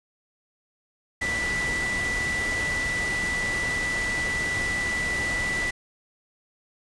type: tone in noise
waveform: sine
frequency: 1972 Hz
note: B6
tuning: 3 cents flat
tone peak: -25 dBFS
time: 1.21-5.71 s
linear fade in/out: 10 ms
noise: pink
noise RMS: -32 dBFS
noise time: 1.21-5.71 s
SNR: +4 dB
effects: resampled to 22050 Hz